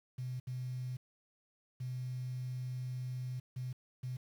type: tone bursts at uneven times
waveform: triangle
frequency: 126.8 Hz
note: B2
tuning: 46 cents sharp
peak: -33 dBFS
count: 5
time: 0.18-0.4 / 0.47-0.97 / 1.8-3.4 / 3.56-3.73 / 4.03-4.17 s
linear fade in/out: 10 ms
effects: tanh soft clip ceiling -35 dBFS + 10-bit